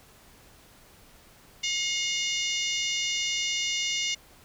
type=harmonic tone with a mistuned harmonic; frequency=717 Hz; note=F5; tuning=45 cents sharp; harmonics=3 / 4 / 5 / 6 / 7 / 8 / 9 / 10; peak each=-32 / -31 / -34 / -39 / -38 / -36 / -37 / -40 dBFS; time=1.63-4.15 s; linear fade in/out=10 ms; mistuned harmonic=9; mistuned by=-39 cents; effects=pink hiss -55 dBFS RMS until 4.44 s